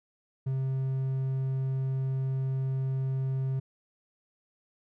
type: tone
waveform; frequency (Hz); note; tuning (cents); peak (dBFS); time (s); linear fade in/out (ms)
triangle; 132.8; C3; +26; -25; 0.46-3.6; 10
effects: none